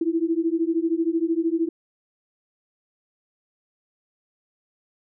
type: beating tone pair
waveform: sine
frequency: 323.8 / 336.8 Hz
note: E4 / E4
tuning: -31 / +37 cents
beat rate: 13 Hz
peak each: -23 dBFS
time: 0.01-1.69 s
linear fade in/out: 5 ms
effects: none